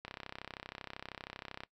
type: click train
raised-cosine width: 0.3 ms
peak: -26 dBFS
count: 53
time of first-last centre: 0.05-1.635 s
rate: 32.8 Hz
effects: noise-tail reverb RT60 0.1 s tail -19 dB re dry